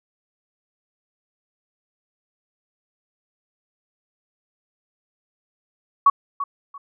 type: tone with echo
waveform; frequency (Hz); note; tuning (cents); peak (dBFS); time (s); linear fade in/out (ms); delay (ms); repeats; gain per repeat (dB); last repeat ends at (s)
sine; 1122; C#6; +21; -9; 6.06-6.1; 5; 340; 2; -13; 6.78
effects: none